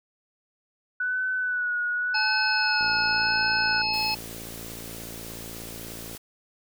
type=tone with vibrato; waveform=sine; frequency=1482 Hz; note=F#6; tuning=2 cents sharp; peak=-24 dBFS; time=1-3.82 s; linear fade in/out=5 ms; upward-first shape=sine; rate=0.9 Hz; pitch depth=37 cents each way
type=harmonic tone; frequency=860 Hz; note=A5; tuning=40 cents flat; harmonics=1 / 3 / 5 / 6; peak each=-29 / -29 / -29 / -29 dBFS; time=2.14-4.15 s; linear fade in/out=10 ms
type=click train; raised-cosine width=2 ms; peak=-28 dBFS; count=190; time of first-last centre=2.81-6.149 s; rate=56.6 Hz
type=noise; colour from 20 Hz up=white; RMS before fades=-41 dBFS; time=3.93-6.18 s; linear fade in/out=10 ms
effects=none